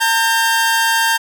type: tone pair together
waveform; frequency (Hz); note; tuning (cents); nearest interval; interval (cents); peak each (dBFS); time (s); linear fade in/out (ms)
sawtooth; 910 / 1589; A#5 / G6; -42 / +23; minor seventh; 965; -12; 0-1.18; 20
effects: none